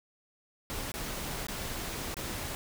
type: noise with dropouts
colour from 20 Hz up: pink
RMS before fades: -37 dBFS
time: 0.7-2.55 s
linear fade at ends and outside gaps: 0 ms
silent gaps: 0.918-0.94 / 1.468-1.484 / 2.143-2.168 s
effects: none